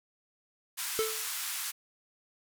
white band-pass noise, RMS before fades -36 dBFS, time 0.77-1.72 s, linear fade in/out 20 ms, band 1000 to 15000 Hz, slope 24 dB/octave
square tone with exponential decay, 440 Hz, A4, in tune, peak -25 dBFS, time 0.99-1.28 s, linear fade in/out 0 ms, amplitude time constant 63 ms
effects none

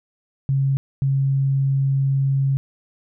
sine tone bursts at uneven times, 136.4 Hz, C#3, 28 cents flat, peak -16 dBFS, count 2, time 0.49-0.77 / 1.02-2.57 s, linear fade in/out 0 ms, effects none

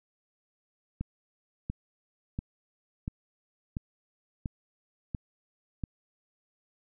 click train, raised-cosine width 5 ms, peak -20 dBFS, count 8, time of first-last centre 1.01-5.838 s, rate 1.45 Hz, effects none

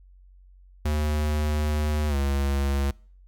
square tone with pitch glide, 75.4 to 69.54 Hz, D2 to C#2, +46 to +6 cents, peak -23 dBFS, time 0.85-2.91 s, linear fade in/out 5 ms, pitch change -140 cents, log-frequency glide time 2.08-2.16 s, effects noise-tail reverb RT60 0.5 s tail -25 dB re dry + added 46 Hz sine -49 dBFS peak until 3.27 s

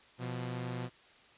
sawtooth tone pair together, 124.2 / 175.46 Hz, B2 / F3, +10 / +8 cents, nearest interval tritone, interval 598 cents, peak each -33 / -39 dBFS, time 0.18-0.9 s, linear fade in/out 50 ms, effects white hiss -60 dBFS RMS until 1.37 s + resampled to 8000 Hz

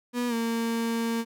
35% pulse tone with pitch glide, 243.5 to 229.8 Hz, B3 to A#3, -24 to -25 cents, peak -24 dBFS, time 0.13-1.25 s, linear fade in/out 50 ms, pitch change -101 cents, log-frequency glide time 0.28-0.34 s, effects none

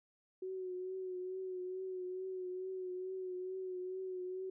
sine tone with vibrato, 370.7 Hz, F#4, 3 cents sharp, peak -39 dBFS, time 0.42-4.5 s, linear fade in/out 5 ms, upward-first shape triangle, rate 2.3 Hz, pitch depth 39 cents each way, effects none

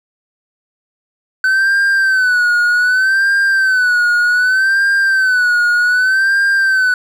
triangle tone with vibrato, 1516 Hz, F#6, 42 cents sharp, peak -8 dBFS, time 1.44-6.94 s, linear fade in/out 2 ms, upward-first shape sine, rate 0.65 Hz, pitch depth 90 cents each way, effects none

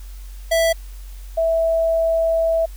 square / sine tone pair in turn, 659.3 / 656.2 Hz, E5 / E5, 0 / -8 cents, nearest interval unison, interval 8 cents, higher first, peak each -15 dBFS, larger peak neither, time 0.51-0.73 / 1.37-2.66 s, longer second, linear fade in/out 10 ms, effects added 46 Hz sine -32 dBFS peak until 2.76 s + white hiss -49 dBFS RMS until 2.76 s

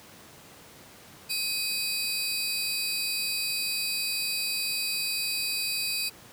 sawtooth tone cluster, 2512 / 3950 / 4658 Hz, D#7 / B7 / D8, +16 / 0 / -15 cents, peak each -29 / -35 / -27 dBFS, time 1.29-6.1 s, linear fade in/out 20 ms, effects pink hiss -50 dBFS RMS until 6.32 s + high-pass 100 Hz 12 dB/octave

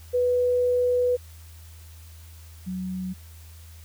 sine tone pair in turn, 493.9 / 185 Hz, B4 / F#3, 0 / 0 cents, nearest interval octave + perfect fourth, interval 1700 cents, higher first, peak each -19 / -28 dBFS, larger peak first, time 0.13-1.17 / 2.66-3.14 s, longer first, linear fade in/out 20 ms, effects added 81 Hz sine -43 dBFS peak until 3.84 s + white hiss -53 dBFS RMS until 3.84 s

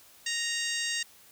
harmonic tone, 932.3 Hz, A#5, in tune, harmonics 2 / 3 / 4 / 5 / 6 / 7 / 8 / 9, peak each -34 / -36 / -37 / -38 / -39 / -39 / -40 / -41 dBFS, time 0.26-1.03 s, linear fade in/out 5 ms, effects white hiss -56 dBFS RMS until 1.31 s

